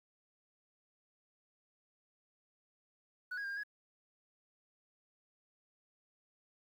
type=tone with pitch steps; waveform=sine; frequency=1477 / 1649 / 1599 / 1611 / 1673 Hz; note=F#6 / G#6 / G6 / G6 / G#6; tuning=-3 / -13 / +34 / +47 / +12 cents; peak=-35 dBFS; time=3.31-3.635 s; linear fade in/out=10 ms; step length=65 ms; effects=tanh soft clip ceiling -37 dBFS + 11-bit

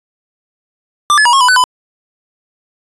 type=tone with pitch steps; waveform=square; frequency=1183 / 1714 / 960 / 1086 / 994 / 1501 / 1004 Hz; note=D6 / A6 / B5 / C#6 / B5 / F#6 / B5; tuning=+12 / -46 / -49 / -36 / +11 / +24 / +28 cents; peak=-7 dBFS; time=1.1-1.639 s; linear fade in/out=0 ms; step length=77 ms; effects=resampled to 24000 Hz

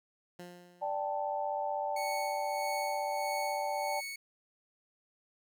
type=tone with exponential decay; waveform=15% pulse; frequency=176.8 Hz; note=F3; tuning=22 cents sharp; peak=-37 dBFS; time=0.39-1.31 s; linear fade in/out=5 ms; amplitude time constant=200 ms
type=chord; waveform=sine; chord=D suspended fourth; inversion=none; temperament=equal; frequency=587.3 / 784 / 880 Hz; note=D5 / G5 / A5; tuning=0 / 0 / 0 cents; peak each=-36 dBFS; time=0.81-4.01 s; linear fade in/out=20 ms
type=tone with tremolo; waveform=sawtooth; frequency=2217 Hz; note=C#7; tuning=in tune; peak=-34 dBFS; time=1.96-4.16 s; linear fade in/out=5 ms; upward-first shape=sine; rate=1.6 Hz; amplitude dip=55%
effects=none

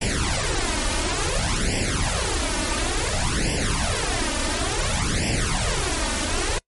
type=noise with flanger; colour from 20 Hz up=pink; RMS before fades=-23 dBFS; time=0.01-6.59 s; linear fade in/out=10 ms; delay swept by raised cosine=0.38 to 3.38 ms; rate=0.57 Hz; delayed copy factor=+0.85; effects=noise-tail reverb RT60 0.1 s tail -26 dB re dry + MP3 48 kbps

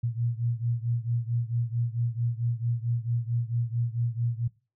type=beating tone pair; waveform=sine; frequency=116.54 / 121.04 Hz; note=A#2 / B2; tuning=0 / -34 cents; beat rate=4.5 Hz; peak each=-28 / -30 dBFS; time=0.03-4.48 s; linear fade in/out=10 ms; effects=noise-tail reverb RT60 0.3 s tail -20 dB re dry

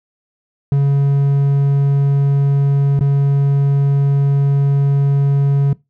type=tone with dropouts; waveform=triangle; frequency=140 Hz; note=C#3; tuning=18 cents sharp; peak=-8 dBFS; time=0.72-5.73 s; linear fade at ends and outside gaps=2 ms; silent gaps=2.993-3.008 s; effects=noise-tail reverb RT60 0.2 s tail -21 dB re dry

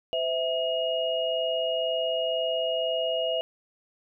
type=tone cluster; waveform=sine; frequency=512 / 654 / 2870 Hz; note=C5 / E5 / F7; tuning=-38 / -14 / +47 cents; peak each=-30 / -27 / -31 dBFS; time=0.13-3.41 s; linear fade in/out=0 ms; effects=none

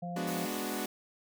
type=harmonic tone; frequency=174.8 Hz; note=F3; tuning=2 cents sharp; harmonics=1 / 3 / 4; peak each=-37 / -47 / -40 dBFS; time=0.02-0.46 s; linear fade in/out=10 ms
type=chord; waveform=sawtooth; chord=G# half-diminished seventh; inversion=none; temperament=equal; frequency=207.7 / 246.9 / 293.7 / 370 Hz; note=G#3 / B3 / D4 / F#4; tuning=0 / 0 / 0 / 0 cents; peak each=-36 dBFS; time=0.16-0.86 s; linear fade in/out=5 ms
type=noise; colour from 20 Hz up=white; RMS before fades=-43 dBFS; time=0.27-0.86 s; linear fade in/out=5 ms
effects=none

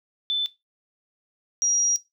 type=tone pair in turn; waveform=sine; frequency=3520 / 5723 Hz; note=A7 / F8; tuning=0 / +41 cents; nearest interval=minor sixth; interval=841 cents; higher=second; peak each=-21 / -19 dBFS; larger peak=second; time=0.3-0.46 / 1.62-1.96 s; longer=second; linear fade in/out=0 ms; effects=noise-tail reverb RT60 0.2 s tail -17 dB re dry

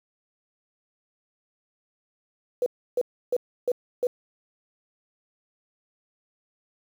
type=tone bursts; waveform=sine; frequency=493.9 Hz; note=B4; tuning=in tune; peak=-20 dBFS; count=5; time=2.62-4.07 s; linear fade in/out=2 ms; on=42 ms; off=310 ms; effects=8-bit

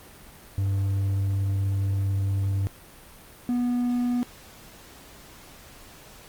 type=tone pair in turn; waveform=triangle; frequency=98 / 244.2 Hz; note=G2 / B3; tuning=0 / -19 cents; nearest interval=octave + major third; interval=1581 cents; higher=second; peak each=-20 dBFS; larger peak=neither; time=0.58-2.67 / 3.49-4.23 s; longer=first; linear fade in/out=0 ms; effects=pink hiss -48 dBFS RMS until 6.28 s + Opus 32 kbps

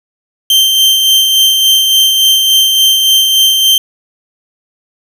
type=tone with tremolo; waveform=40% pulse; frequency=3136 Hz; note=G7; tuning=in tune; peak=-4 dBFS; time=0.5-3.78 s; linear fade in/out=2 ms; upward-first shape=sine; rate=3.5 Hz; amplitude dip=35%; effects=none

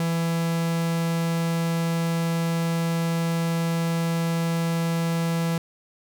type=tone; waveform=45% pulse; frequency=166.4 Hz; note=E3; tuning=17 cents sharp; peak=-22 dBFS; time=0-5.58 s; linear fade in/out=2 ms; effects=none

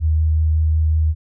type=tone with vibrato; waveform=sine; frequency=78.6 Hz; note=D#2; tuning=18 cents sharp; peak=-13 dBFS; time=0-1.15 s; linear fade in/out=50 ms; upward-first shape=triangle; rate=5.4 Hz; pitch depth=12 cents each way; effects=none

